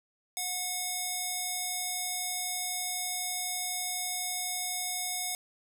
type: tone with band-pass filter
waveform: square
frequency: 728 Hz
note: F#5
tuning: 28 cents flat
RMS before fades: -34 dBFS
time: 0.37-5.35 s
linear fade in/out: 0 ms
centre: 10000 Hz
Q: 0.84
effects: none